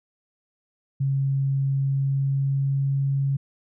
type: tone with pitch glide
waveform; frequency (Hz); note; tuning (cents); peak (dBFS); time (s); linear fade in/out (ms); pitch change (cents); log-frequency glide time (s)
sine; 136.7 to 137.73; C#3 to C#3; -24 to -11; -20; 1-3.37; 10; +13; 1.72-2.94
effects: none